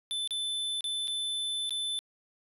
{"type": "tone with dropouts", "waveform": "square", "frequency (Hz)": 3520, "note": "A7", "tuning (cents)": 0, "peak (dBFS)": -31, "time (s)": [0.11, 1.99], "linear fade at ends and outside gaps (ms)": 0, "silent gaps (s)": [[0.275, 0.308], [0.808, 0.842], [1.074, 1.08], [1.694, 1.707]], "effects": ["resampled to 32000 Hz"]}